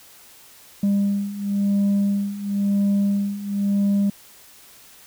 sine beating tone pair, 200 / 200.97 Hz, G3 / G3, +35 / +43 cents, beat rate 0.97 Hz, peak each -21 / -18 dBFS, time 0.83-4.1 s, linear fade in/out 5 ms, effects tanh soft clip ceiling -15 dBFS + white hiss -48 dBFS RMS until 5.06 s

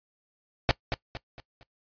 pink noise with echo, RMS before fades -20 dBFS, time 0.69-0.71 s, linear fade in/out 0 ms, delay 230 ms, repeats 4, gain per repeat -8 dB, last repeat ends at 1.63 s, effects noise-tail reverb RT60 0.1 s tail -21 dB re dry + resampled to 11025 Hz

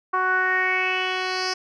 10% pulse tone with low-pass filter sweep, 371.2 Hz, F#4, 6 cents sharp, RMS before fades -23 dBFS, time 0.13-1.54 s, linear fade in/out 10 ms, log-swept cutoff 1200 to 5200 Hz, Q 5.1, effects none

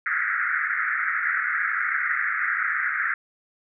pink band-pass noise, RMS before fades -25 dBFS, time 0.06-3.14 s, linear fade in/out 2 ms, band 1300 to 2100 Hz, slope 96 dB/octave, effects none

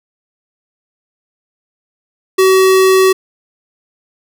square tone, 378.6 Hz, F#4, 40 cents sharp, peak -7 dBFS, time 2.38-3.13 s, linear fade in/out 10 ms, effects none

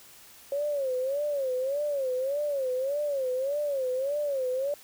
sine tone with vibrato, 547 Hz, C#5, 23 cents flat, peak -26 dBFS, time 0.52-4.74 s, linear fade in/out 2 ms, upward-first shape sine, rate 1.7 Hz, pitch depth 140 cents each way, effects white hiss -52 dBFS RMS until 4.83 s

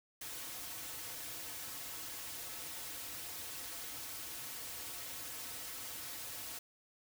white noise with comb filter, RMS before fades -45 dBFS, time 0.21-6.59 s, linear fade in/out 5 ms, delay 5 ms, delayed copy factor -0.85, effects none

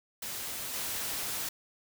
white noise with level steps, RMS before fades -38 / -35 dBFS, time 0.22-1.49 s, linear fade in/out 5 ms, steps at 0.73 s, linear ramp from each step 10 ms, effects none

